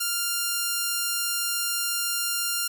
5% pulse tone, 1396.9 Hz, F6, in tune, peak -13 dBFS, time 0-2.68 s, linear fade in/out 10 ms, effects none

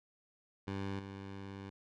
15% pulse tone with level steps, 98 Hz, G2, in tune, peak -31 / -38 dBFS, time 0.67-1.7 s, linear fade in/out 10 ms, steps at 0.99 s, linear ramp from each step 5 ms, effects low-pass 4000 Hz 12 dB/octave

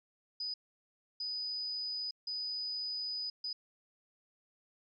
sine tone bursts at uneven times, 4978 Hz, D#8, in tune, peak -35 dBFS, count 4, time 0.4-0.54 / 1.2-2.11 / 2.27-3.3 / 3.44-3.53 s, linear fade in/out 5 ms, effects MP3 64 kbps

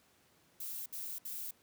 violet noise bursts, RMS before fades -42 dBFS, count 3, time 0.6-1.51 s, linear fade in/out 5 ms, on 260 ms, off 65 ms, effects pink hiss -68 dBFS RMS until 1.62 s + high-pass 100 Hz 12 dB/octave

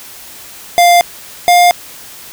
square tone pair in turn, 698.5 / 705.8 Hz, F5 / F5, 0 / +18 cents, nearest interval unison, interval 18 cents, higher second, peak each -5 dBFS, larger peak neither, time 0.78-1.01 / 1.48-1.71 s, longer neither, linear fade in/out 0 ms, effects white hiss -33 dBFS RMS until 2.32 s

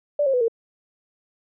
sine tone with pitch steps, 584 / 538.6 / 496.8 / 458.2 Hz, D5 / C#5 / B4 / A#4, -10 / -50 / +10 / -30 cents, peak -17 dBFS, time 0.19-0.482 s, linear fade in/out 5 ms, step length 73 ms, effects none

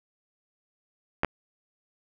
clicks, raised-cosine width 0.5 ms, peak -9 dBFS, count 2, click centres 1.234 / 1.247 s, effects none

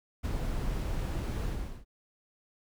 brown noise with ADSR envelope, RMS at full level -29 dBFS, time 0.23-1.85 s, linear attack 23 ms, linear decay 8 ms, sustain -3 dB, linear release 380 ms, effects none

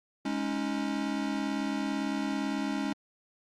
square chord, Ab suspended fourth, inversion none, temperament equal with one note detuned, 207.7 / 277.2 / 315.1 Hz, Ab3 / Db4 / Eb4, 0 / 0 / +22 cents, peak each -35 / -33 / -37 dBFS, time 0.25-2.93 s, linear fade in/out 5 ms, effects low-pass 6000 Hz 12 dB/octave + Opus 48 kbps

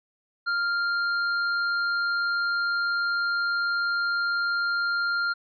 triangle tone with hard clipping, 1396.9 Hz, F6, in tune, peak -25 dBFS, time 0.46-5.34 s, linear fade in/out 20 ms, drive 15 dB, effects resampled to 11025 Hz

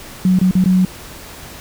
sine tone with dropouts, 184.9 Hz, F#3, 1 cent flat, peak -9 dBFS, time 0.25-0.85 s, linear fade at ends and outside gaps 2 ms, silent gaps 0.389-0.413 / 0.511-0.552 / 0.641-0.658 s, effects pink hiss -35 dBFS RMS until 1.6 s

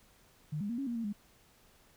sine tone with pitch steps, 151.4 / 204 / 235.9 / 275.3 / 237 / 229.4 / 205.9 Hz, D#3 / G#3 / A#3 / C#4 / A#3 / A#3 / G#3, -47 / -31 / +21 / -12 / +29 / -28 / -15 cents, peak -33 dBFS, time 0.52-1.129 s, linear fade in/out 10 ms, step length 87 ms, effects pink hiss -64 dBFS RMS until 1.96 s

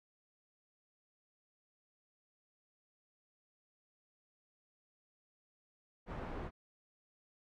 pink low-pass noise, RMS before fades -43 dBFS, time 6.06-6.51 s, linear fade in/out 50 ms, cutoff 1300 Hz, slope 12 dB/octave, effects none

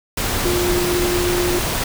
sine tone in noise, 353.9 Hz, F4, 23 cents sharp, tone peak -18 dBFS, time 0.45-1.59 s, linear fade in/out 5 ms, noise pink, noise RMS -21 dBFS, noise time 0.17-1.84 s, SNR 0 dB, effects none

